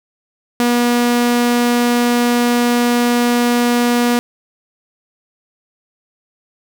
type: tone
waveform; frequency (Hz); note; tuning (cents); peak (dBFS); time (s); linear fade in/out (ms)
sawtooth; 240.9; B3; -43; -8; 0.6-4.19; 0
effects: none